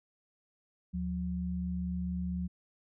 sine tone pair together, 75.6 / 179.81 Hz, D#2 / F#3, -49 / -49 cents, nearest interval octave + minor third, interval 1500 cents, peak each -37 / -33 dBFS, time 0.93-2.48 s, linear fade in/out 20 ms, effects none

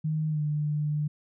sine tone with pitch glide, 155.56 to 149.57 Hz, D#3 to D3, 0 to +32 cents, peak -25 dBFS, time 0.04-1.08 s, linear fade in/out 10 ms, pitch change -68 cents, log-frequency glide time 0.29-0.41 s, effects none

